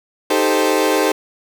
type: chord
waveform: 30% pulse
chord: A half-diminished seventh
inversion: second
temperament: equal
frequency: 311.1 / 392 / 440 / 523.3 Hz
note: Eb4 / G4 / A4 / C5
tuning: 0 / 0 / 0 / 0 cents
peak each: -17 dBFS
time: 0.3-1.12 s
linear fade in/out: 5 ms
effects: none